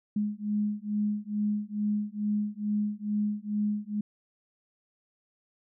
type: beating tone pair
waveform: sine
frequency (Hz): 207.7 / 210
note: G#3 / G#3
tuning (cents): 0 / +19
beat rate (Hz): 2.3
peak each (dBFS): -30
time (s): 0.16-4.01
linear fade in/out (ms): 5
effects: none